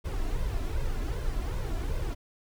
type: noise with flanger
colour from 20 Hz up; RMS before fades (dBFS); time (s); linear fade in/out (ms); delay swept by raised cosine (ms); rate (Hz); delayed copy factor
brown; -30; 0.04-2.15; 20; 1.9 to 3; 2.6; +0.65
effects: none